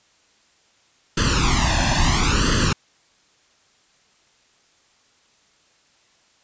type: noise with flanger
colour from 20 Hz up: pink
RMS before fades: -18 dBFS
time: 1.17-2.73 s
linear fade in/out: 5 ms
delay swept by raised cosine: 0.65 to 1.16 ms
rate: 0.74 Hz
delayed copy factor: +1
effects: white hiss -59 dBFS RMS until 6.43 s + resampled to 16000 Hz